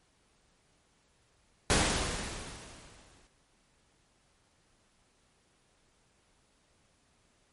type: noise with exponential decay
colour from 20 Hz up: pink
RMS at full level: -24 dBFS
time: 1.7-3.27 s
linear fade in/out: 1 ms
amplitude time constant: 340 ms
effects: pink hiss -69 dBFS RMS until 7.52 s + MP3 48 kbps

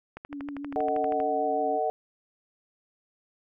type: click train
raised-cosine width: 0.5 ms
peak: -24 dBFS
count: 14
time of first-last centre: 0.17-1.202 s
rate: 12.6 Hz
type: tone with vibrato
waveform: sine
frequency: 284 Hz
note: C#4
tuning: 42 cents sharp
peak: -34 dBFS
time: 0.29-1.8 s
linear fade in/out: 50 ms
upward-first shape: triangle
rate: 6.3 Hz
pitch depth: 42 cents each way
type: chord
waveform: sine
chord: D# diminished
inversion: second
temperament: just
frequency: 448 / 622.3 / 746.7 Hz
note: A4 / D#5 / F#5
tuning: +31 / 0 / +16 cents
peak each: -30 / -30 / -27 dBFS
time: 0.76-1.9 s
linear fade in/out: 0 ms
effects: none

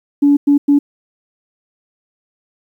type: tone bursts at uneven times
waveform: sine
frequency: 286.1 Hz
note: D4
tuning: 45 cents flat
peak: -6 dBFS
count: 3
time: 0.22-0.37 / 0.47-0.58 / 0.68-0.79 s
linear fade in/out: 10 ms
effects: tanh soft clip ceiling -2 dBFS + 8-bit

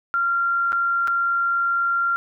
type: tone with dropouts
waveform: sine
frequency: 1382 Hz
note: F6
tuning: 19 cents flat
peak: -18 dBFS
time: 0.14-2.16 s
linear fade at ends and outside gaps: 0 ms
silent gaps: 0.721-0.729 / 1.074-1.08 s
effects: none

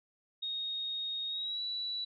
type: tone with pitch glide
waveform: sine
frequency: 3729 to 3939 Hz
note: A#7 to B7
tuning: 0 to -5 cents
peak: -34 dBFS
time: 0.42-2.05 s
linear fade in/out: 10 ms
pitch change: +95 cents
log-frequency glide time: 1.28-1.62 s
effects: none

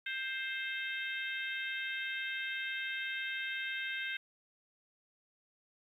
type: harmonic tone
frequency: 526 Hz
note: C5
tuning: 9 cents sharp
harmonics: 3 / 4 / 5 / 6 / 7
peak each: -39 / -41 / -43 / -45 / -46 dBFS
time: 0.06-4.17 s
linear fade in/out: 5 ms
effects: 11-bit

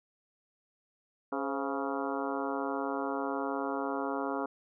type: harmonic tone with a mistuned harmonic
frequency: 138.7 Hz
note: C#3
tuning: 1 cent sharp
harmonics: 2 / 3 / 4 / 5 / 6 / 7 / 8 / 9 / 10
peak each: -36 / -38 / -39 / -40 / -41 / -41 / -42 / -43 / -43 dBFS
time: 1.32-4.46 s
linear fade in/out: 5 ms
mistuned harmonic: 4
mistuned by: -77 cents
effects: none

